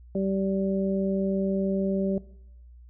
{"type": "harmonic tone", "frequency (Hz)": 193.7, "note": "G3", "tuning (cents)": -20, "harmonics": [1, 2, 3], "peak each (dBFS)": [-26, -29, -31], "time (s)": [0.15, 2.18], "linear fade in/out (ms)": 2, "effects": ["noise-tail reverb RT60 0.8 s tail -19 dB re dry", "added 60 Hz sine -46 dBFS peak until 2.89 s"]}